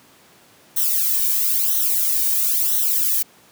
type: noise with flanger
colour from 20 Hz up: violet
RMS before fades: -19 dBFS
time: 0.76-3.23 s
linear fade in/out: 10 ms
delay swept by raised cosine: 0.41 to 1.51 ms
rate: 1 Hz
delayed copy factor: -0.85
effects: pink hiss -51 dBFS RMS until 3.51 s + high-pass 150 Hz 12 dB/octave